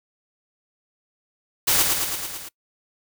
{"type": "noise with echo", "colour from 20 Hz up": "white", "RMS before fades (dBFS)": -19, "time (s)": [1.67, 1.83], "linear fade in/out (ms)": 10, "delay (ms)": 110, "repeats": 6, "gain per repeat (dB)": -3, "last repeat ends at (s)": 2.49, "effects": ["noise-tail reverb RT60 0.1 s tail -23 dB re dry"]}